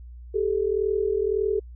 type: tone pair together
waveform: sine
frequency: 393.3 / 435.1 Hz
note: G4 / A4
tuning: +6 / -19 cents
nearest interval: major second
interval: 175 cents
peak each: -24 dBFS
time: 0.34-1.6 s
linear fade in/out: 10 ms
effects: added 60 Hz sine -39 dBFS peak until 1.75 s